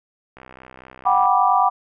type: click train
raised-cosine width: 0.5 ms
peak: -25 dBFS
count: 58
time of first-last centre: 0.37-1.256 s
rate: 64.3 Hz
type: chord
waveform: sine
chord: G major seventh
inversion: third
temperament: just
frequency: 735 / 784 / 980 / 1176 Hz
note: F#5 / G5 / B5 / D6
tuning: -12 / 0 / -14 / +2 cents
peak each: -19 dBFS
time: 1.05-1.7 s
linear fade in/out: 20 ms
effects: none